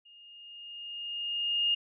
sine tone with level ramp, 2837 Hz, F7, 27 cents sharp, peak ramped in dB -53 to -23 dBFS, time 0.05-1.75 s, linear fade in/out 10 ms, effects none

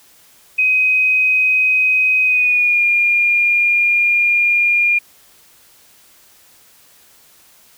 sine tone with pitch glide, 2518 to 2413 Hz, D#7 to D7, +20 to +46 cents, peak -11 dBFS, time 0.58-4.99 s, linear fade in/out 10 ms, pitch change -74 cents, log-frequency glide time 2.24-2.83 s, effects white hiss -49 dBFS RMS until 7.77 s

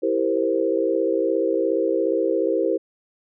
sine chord, C dominant seventh, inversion first, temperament equal, 329.6 / 392 / 466.2 / 523.3 Hz, E4 / G4 / Bb4 / C5, 0 / 0 / 0 / 0 cents, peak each -24 dBFS, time 0.02-2.78 s, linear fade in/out 20 ms, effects none

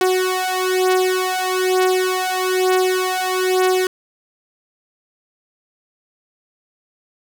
sawtooth beating tone pair, 370 / 371.1 Hz, F#4 / F#4, 0 / +5 cents, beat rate 1.1 Hz, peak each -15 / -15 dBFS, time 0.01-3.87 s, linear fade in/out 2 ms, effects none

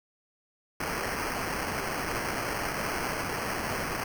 blue noise with sample-and-hold, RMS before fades -32 dBFS, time 0.8-4.04 s, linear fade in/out 5 ms, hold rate 3675 Hz, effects none

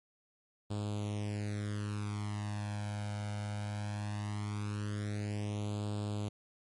sawtooth tone with flanger, 103.83 Hz, G#2, in tune, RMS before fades -37 dBFS, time 0.7-6.29 s, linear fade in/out 10 ms, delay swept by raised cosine 0.25 to 1.35 ms, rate 0.19 Hz, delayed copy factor +0.85, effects MP3 48 kbps

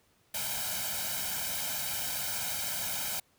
white noise with comb filter, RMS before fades -34 dBFS, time 0.34-3.2 s, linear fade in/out 5 ms, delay 1.3 ms, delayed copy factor +0.85, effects pink hiss -68 dBFS RMS until 3.38 s + high-pass 60 Hz 12 dB/octave

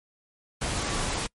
sine tone in noise, 1144 Hz, D6, 46 cents flat, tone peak -37 dBFS, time 0.79-1.03 s, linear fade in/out 10 ms, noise pink, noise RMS -29 dBFS, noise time 0.61-1.27 s, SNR -11 dB, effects noise-tail reverb RT60 0.1 s tail -26 dB re dry + MP3 48 kbps

